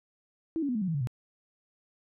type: tone with pitch steps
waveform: sine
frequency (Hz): 325.2 / 283.1 / 246.5 / 214.6 / 186.78 / 162.6 / 141.55 / 123.23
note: E4 / C#4 / B3 / A3 / F#3 / E3 / C#3 / B2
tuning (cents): -23 / +37 / -3 / -43 / +17 / -23 / +37 / -3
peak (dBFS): -27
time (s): 0.56-1.072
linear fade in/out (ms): 0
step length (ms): 64
effects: none